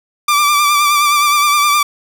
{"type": "tone with vibrato", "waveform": "sawtooth", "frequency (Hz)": 1175, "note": "D6", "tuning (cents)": 1, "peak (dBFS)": -6, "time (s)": [0.28, 1.83], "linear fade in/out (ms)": 5, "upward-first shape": "sine", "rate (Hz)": 9.6, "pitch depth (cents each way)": 37, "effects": []}